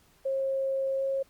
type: tone with pitch glide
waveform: sine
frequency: 538 to 541.4 Hz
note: C5 to C#5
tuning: +48 to -41 cents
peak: -26 dBFS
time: 0.25-1.23 s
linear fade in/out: 10 ms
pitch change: +11 cents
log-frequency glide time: 0.97-1.04 s
effects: pink hiss -63 dBFS RMS until 1.29 s + Opus 48 kbps